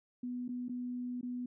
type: tone with dropouts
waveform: sine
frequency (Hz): 246.9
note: B3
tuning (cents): 0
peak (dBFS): -36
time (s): 0.23-1.46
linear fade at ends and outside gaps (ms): 5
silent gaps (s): 0.481-0.489 / 0.684-0.693 / 1.212-1.229
effects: none